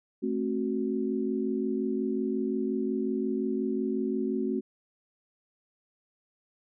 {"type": "chord", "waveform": "sine", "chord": "F# diminished", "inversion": "first", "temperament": "equal with one note detuned", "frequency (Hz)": [220, 265.6, 370], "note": ["A3", "C4", "F#4"], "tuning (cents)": [0, 26, 0], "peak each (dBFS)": -31, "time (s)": [0.22, 4.61], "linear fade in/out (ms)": 20, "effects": []}